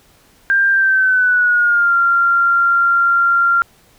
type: tone with pitch glide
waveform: sine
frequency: 1590 to 1384.2 Hz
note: G6 to F6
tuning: +24 to -16 cents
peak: -10 dBFS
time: 0.5-3.62 s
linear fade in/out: 0 ms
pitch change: -240 cents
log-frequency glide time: 0.7-1.95 s
effects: pink hiss -51 dBFS RMS until 3.98 s